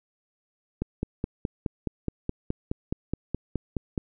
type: click train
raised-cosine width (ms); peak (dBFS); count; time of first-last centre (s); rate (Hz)
3; -14; 16; 0.82-3.978; 4.75
effects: none